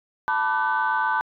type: chord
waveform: sine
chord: B minor seventh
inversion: third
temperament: equal with one note detuned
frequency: 880 / 987.8 / 1174.7 / 1510.2 Hz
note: A5 / B5 / D6 / F#6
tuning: 0 / 0 / 0 / +35 cents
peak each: -24 / -25 / -28 / -24 dBFS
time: 0.28-1.21 s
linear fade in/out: 0 ms
effects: tanh soft clip ceiling -13 dBFS